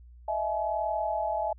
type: tone cluster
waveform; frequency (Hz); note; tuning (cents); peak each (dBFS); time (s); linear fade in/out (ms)
sine; 623 / 664 / 850; D#5 / E5 / G#5; +2 / +12 / +40; -33 / -31 / -30; 0.28-1.53; 5
effects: added 60 Hz sine -48 dBFS peak until 1.58 s